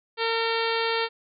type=harmonic tone; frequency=455.8 Hz; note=A#4; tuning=39 cents flat; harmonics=1 / 2 / 3 / 4 / 5 / 6 / 7 / 8 / 9 / 10; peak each=-27 / -30 / -32 / -33 / -34 / -35 / -35 / -36 / -37 / -37 dBFS; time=0.17-1.09 s; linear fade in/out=50 ms; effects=none